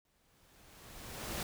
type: noise with exponential growth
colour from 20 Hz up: pink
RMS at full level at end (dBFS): -37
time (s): 0.05-1.43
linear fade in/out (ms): 2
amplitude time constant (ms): 300
effects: none